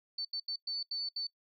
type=tone bursts at uneven times; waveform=sine; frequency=4504 Hz; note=C#8; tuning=27 cents sharp; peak=-33 dBFS; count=6; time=0.18-0.25 / 0.33-0.4 / 0.48-0.56 / 0.67-0.83 / 0.91-1.09 / 1.16-1.27 s; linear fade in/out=5 ms; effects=noise-tail reverb RT60 0.1 s tail -26 dB re dry + MP3 96 kbps